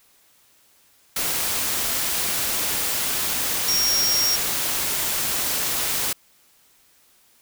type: tone in noise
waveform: sine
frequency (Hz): 5590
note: F8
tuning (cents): +1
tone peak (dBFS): -19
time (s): 3.68-4.36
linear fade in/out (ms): 5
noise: white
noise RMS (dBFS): -24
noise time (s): 1.16-6.13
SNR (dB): +2
effects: white hiss -58 dBFS RMS until 7.41 s